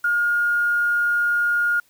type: tone with quantisation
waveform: sine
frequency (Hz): 1424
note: F6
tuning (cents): +33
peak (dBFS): -17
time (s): 0.04-1.8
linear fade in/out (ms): 5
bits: 7
effects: white hiss -60 dBFS RMS until 1.89 s